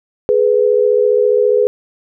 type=tone pair together; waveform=sine; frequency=420.3 / 495.1 Hz; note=G#4 / B4; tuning=+21 / +4 cents; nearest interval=minor third; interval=283 cents; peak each=-12 dBFS; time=0.29-1.67 s; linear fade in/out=0 ms; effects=none